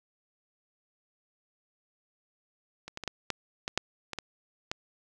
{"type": "clicks", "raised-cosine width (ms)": 0.2, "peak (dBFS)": [-24, -20, -20, -14, -12, -15, -8, -18, -17, -14], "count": 10, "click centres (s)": [2.88, 2.974, 3.037, 3.077, 3.303, 3.679, 3.776, 4.133, 4.187, 4.715], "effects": []}